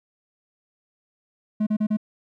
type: tone bursts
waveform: triangle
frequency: 213.2 Hz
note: G#3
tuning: 46 cents sharp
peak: -17 dBFS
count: 4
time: 1.6-1.971 s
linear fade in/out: 10 ms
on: 68 ms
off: 33 ms
effects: none